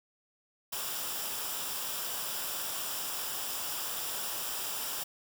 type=noise with comb filter; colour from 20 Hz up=white; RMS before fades=-36 dBFS; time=0.72-5.04 s; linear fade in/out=10 ms; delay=0.47 ms; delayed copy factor=-0.55; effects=none